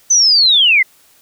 sine linear sweep, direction down, 6170 to 1975.5 Hz, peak -7 dBFS, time 0.1-0.83 s, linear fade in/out 10 ms, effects white hiss -50 dBFS RMS until 1.21 s

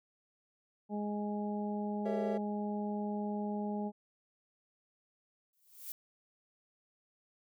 harmonic tone, 207.7 Hz, G#3, in tune, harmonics 1 / 2 / 3 / 4, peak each -35 / -42 / -45 / -43 dBFS, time 0.89-3.92 s, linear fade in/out 50 ms
triangle chord, G diminished seventh, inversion none, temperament equal with one note detuned, 392 / 455 / 554.4 / 659.3 Hz, G4 / Bb4 / Db5 / Fb5, 0 / -42 / 0 / 0 cents, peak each -39 / -37 / -38 / -37 dBFS, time 2.05-2.38 s, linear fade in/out 10 ms
violet noise with exponential growth, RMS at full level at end -40 dBFS, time 5.53-5.92 s, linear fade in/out 2 ms, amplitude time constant 83 ms
effects none

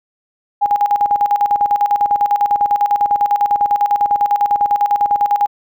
sine tone with tremolo, 819 Hz, G#5, 24 cents flat, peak -9 dBFS, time 0.61-5.47 s, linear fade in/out 20 ms, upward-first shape square, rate 10 Hz, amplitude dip 70%, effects none

